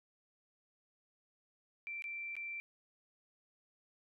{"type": "tone with dropouts", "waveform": "sine", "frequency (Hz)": 2347, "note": "D7", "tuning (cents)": -2, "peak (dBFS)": -40, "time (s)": [1.87, 2.6], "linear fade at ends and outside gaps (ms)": 0, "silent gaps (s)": [[2.022, 2.041], [2.354, 2.366]], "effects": []}